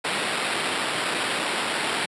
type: noise with sample-and-hold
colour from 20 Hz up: violet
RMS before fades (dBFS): -26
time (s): 0.04-2.06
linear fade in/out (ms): 10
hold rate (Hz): 6300
effects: high-pass 200 Hz 12 dB/octave + resampled to 24000 Hz